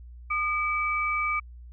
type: tone pair together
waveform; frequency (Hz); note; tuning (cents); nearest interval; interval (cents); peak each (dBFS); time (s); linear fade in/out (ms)
sine; 1218.4 / 2300; D#6 / D7; -37 / -37; major seventh; 1100; -27; 0.3-1.4; 10
effects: added 60 Hz sine -42 dBFS peak until 1.72 s